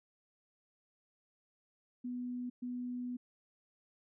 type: tone bursts at uneven times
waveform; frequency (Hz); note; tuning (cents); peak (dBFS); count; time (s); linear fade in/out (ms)
sine; 246.9; B3; 0; -37; 2; 2.04-2.5 / 2.62-3.17; 10
effects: none